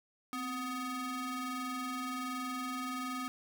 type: ring-modulated tone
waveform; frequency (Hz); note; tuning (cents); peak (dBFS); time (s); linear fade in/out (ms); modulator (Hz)
45% pulse; 496.9; B4; +11; -33; 0.33-3.28; 0; 756
effects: none